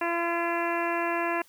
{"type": "harmonic tone", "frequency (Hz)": 340.5, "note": "F4", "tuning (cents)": -44, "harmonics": [1, 2, 3, 4, 5, 6, 7, 8], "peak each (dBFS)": [-31, -31, -31, -38, -34, -39, -38, -38], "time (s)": [0.01, 1.42], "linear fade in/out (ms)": 5, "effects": ["white hiss -59 dBFS RMS until 1.48 s"]}